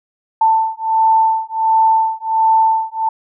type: beating tone pair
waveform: sine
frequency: 888 / 889.4 Hz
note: A5 / A5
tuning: +16 / +18 cents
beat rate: 1.4 Hz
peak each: -14 dBFS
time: 0.41-3.09 s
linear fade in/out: 5 ms
effects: none